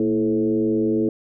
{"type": "tone with frequency modulation", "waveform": "sine", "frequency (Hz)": 329.6, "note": "E4", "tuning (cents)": 0, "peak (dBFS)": -17, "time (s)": [0, 1.09], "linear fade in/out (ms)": 2, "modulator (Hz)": 102, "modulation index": 1.2, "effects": []}